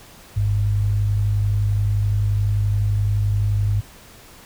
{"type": "tone pair together", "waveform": "sine", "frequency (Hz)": [51.6, 103.2], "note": ["G#1", "G#2"], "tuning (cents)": [-10, -10], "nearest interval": "octave", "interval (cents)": 1200, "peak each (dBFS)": [-24, -17], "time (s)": [0.36, 3.81], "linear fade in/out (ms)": 10, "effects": ["pink hiss -45 dBFS RMS until 4.45 s"]}